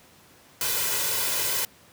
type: noise with comb filter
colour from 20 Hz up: white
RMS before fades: -26 dBFS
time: 0.61-1.65 s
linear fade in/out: 2 ms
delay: 2 ms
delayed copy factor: +0.65
effects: pink hiss -54 dBFS RMS until 1.92 s + high-pass 100 Hz 12 dB/octave